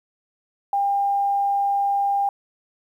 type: tone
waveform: sine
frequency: 800 Hz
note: G5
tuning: 35 cents sharp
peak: -18 dBFS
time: 0.73-2.29 s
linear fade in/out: 2 ms
effects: 9-bit